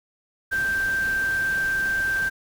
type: tone in noise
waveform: sine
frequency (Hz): 1568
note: G6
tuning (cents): 0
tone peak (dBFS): -21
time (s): 0.51-2.3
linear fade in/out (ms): 20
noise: pink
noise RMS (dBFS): -37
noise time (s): 0.51-2.3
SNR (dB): +13
effects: none